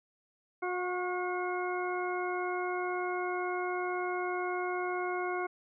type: harmonic tone with a mistuned harmonic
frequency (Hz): 360.2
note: F#4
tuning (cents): -46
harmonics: 1 / 2 / 3 / 4 / 6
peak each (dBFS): -34 / -37 / -39 / -40 / -42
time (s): 0.62-5.47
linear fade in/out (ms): 10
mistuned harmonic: 3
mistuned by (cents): +24
effects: none